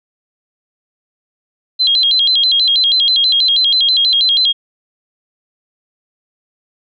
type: tone with vibrato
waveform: sine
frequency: 3636 Hz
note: A#7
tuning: 44 cents flat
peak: -9 dBFS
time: 1.79-4.53 s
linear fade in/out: 20 ms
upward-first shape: square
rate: 6.2 Hz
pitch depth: 190 cents each way
effects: none